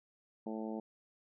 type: harmonic tone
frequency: 109.9 Hz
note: A2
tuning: 2 cents flat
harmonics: 2 / 3 / 4 / 5 / 6 / 7 / 8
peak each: -40 / -44 / -46 / -48 / -50 / -51 / -52 dBFS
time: 0.46-0.8 s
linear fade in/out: 5 ms
effects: none